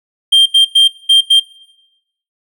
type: tone bursts at uneven times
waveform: triangle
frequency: 3178 Hz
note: G7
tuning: 23 cents sharp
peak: -3 dBFS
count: 5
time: 0.32-0.46 / 0.54-0.65 / 0.75-0.88 / 1.09-1.21 / 1.3-1.4 s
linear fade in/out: 10 ms
effects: noise-tail reverb RT60 0.9 s tail -20 dB re dry